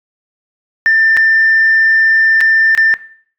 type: tone with dropouts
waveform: sine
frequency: 1788 Hz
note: A6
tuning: 27 cents sharp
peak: -5 dBFS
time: 0.86-2.94 s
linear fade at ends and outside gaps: 0 ms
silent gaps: 1.167-1.172 / 2.406-2.411 / 2.75-2.776 s
effects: noise-tail reverb RT60 0.5 s tail -17 dB re dry + tanh soft clip ceiling -3 dBFS